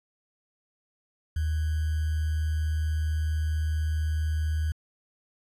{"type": "tone with sample-and-hold", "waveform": "sine", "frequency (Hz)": 77.78, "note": "D#2", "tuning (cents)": 0, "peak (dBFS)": -24, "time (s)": [1.36, 4.72], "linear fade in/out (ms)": 5, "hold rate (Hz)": 1575, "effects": ["resampled to 32000 Hz"]}